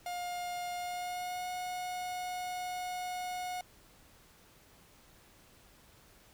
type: tone with pitch glide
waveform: 45% pulse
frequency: 710 to 726.2 Hz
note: F5 to F#5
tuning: +28 to -33 cents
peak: -36 dBFS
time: 0.06-3.61 s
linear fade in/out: 2 ms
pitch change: +39 cents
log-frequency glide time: 0.74-1.48 s
effects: pink hiss -61 dBFS RMS until 6.33 s